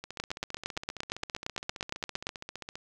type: two click trains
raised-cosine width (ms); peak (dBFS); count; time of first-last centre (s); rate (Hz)
0.2; -22 / -14; 42 / 19; 0.04-2.755 / 0.2-2.269; 15.1 / 8.7
effects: none